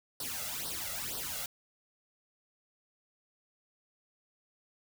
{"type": "noise with flanger", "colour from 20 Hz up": "white", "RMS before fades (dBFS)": -38, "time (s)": [0.2, 1.46], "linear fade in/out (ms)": 2, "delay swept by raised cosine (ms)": [0.21, 1.51], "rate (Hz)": 2.1, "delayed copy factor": 0.85, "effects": []}